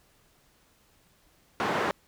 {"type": "band-pass noise", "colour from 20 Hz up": "white", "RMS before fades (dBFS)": -28, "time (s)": [1.6, 1.91], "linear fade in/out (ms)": 0, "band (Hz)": [170, 1200], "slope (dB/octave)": 12, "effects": ["pink hiss -64 dBFS RMS until 2.07 s"]}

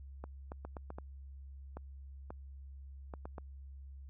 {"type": "clicks", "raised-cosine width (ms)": 1, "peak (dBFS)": -30, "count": 11, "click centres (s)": [0.24, 0.519, 0.65, 0.768, 0.904, 0.985, 1.77, 2.305, 3.138, 3.255, 3.382], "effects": ["added 68 Hz sine -47 dBFS peak until 4.09 s"]}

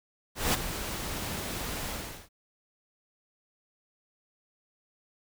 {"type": "noise with ADSR envelope", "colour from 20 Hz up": "pink", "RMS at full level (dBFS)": -24, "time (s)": [0.35, 2.29], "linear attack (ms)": 190, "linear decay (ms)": 16, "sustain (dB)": -11, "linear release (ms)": 390, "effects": []}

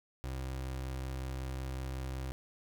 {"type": "tone", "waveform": "30% pulse", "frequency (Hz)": 65.41, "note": "C2", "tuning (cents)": 0, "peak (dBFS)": -34, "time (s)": [0.24, 2.32], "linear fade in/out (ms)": 0, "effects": []}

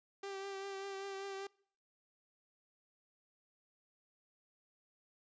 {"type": "tone with vibrato", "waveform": "sawtooth", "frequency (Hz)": 392, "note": "G4", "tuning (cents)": 0, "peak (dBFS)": -38, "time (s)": [0.23, 1.47], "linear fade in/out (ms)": 5, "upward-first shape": "triangle", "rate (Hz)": 5.1, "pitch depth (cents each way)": 28, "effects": ["noise-tail reverb RT60 0.6 s tail -25 dB re dry", "resampled to 16000 Hz"]}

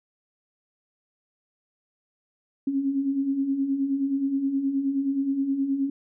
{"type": "beating tone pair", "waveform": "sine", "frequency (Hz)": [266.3, 275.8], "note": ["C4", "C#4"], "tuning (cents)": [31, -9], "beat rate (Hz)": 9.5, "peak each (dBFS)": [-31, -23], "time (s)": [2.67, 5.9], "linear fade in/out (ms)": 5, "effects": []}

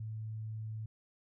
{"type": "tone", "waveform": "sine", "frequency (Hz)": 109.5, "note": "A2", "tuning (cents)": -8, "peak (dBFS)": -38, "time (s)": [0, 0.86], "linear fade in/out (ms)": 5, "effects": []}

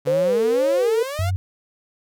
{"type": "exponential sweep", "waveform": "sawtooth", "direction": "up", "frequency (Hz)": [138.59, 732], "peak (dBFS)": -23, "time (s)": [0.05, 1.31], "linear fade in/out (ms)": 20}
{"type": "tone with vibrato", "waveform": "sine", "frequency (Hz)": 495.3, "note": "B4", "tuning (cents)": 5, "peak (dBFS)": -16, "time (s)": [0.07, 1.03], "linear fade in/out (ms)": 5, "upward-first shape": "sine", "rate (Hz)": 2, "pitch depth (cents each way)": 190}
{"type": "tone", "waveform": "sine", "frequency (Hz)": 93.9, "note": "F#2", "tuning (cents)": 26, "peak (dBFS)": -19, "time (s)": [1.19, 1.36], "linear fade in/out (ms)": 0}
{"effects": []}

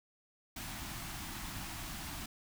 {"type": "band-stop noise", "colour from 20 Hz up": "pink", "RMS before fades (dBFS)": -43, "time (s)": [0.56, 2.26], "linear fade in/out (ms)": 5, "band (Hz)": [340, 670], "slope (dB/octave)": 48, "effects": []}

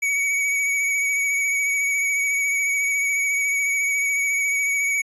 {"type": "tone with vibrato", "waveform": "square", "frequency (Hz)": 2256, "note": "C#7", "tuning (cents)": 30, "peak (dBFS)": -20, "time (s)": [0.02, 5.02], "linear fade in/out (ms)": 10, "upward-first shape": "sine", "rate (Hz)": 14, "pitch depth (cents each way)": 27, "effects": ["resampled to 24000 Hz"]}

